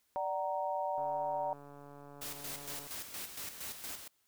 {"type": "chord", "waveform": "sine", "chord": "D augmented", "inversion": "none", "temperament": "equal with one note detuned", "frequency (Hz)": [587.3, 754.7, 932.3], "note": ["D5", "F#5", "A#5"], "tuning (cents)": [0, 34, 0], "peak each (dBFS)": -37, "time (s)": [0.16, 1.53], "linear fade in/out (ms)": 0}
{"type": "click train", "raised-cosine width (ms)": 1, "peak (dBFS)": -39, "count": 271, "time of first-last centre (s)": [0.98, 2.868], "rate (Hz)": 143}
{"type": "noise with tremolo", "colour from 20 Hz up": "white", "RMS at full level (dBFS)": -42, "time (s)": [2.21, 4.08], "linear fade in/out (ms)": 10, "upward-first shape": "square", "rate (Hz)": 4.3, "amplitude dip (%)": 55}
{"effects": ["white hiss -75 dBFS RMS until 4.27 s"]}